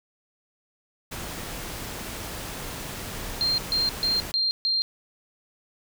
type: noise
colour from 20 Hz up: pink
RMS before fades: -35 dBFS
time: 1.11-4.32 s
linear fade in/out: 10 ms
type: tone bursts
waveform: sine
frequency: 4186 Hz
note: C8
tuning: in tune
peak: -21 dBFS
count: 5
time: 3.41-4.82 s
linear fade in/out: 0 ms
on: 170 ms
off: 140 ms
effects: none